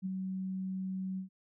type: tone with ADSR envelope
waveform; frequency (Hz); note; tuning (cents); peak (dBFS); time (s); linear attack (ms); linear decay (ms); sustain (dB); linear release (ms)
sine; 188.6; F#3; +33; -31; 0.02-1.29; 38; 14; -3; 110
effects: none